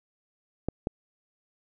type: clicks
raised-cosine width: 2 ms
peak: -14 dBFS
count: 2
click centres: 0.686 / 0.871 s
effects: none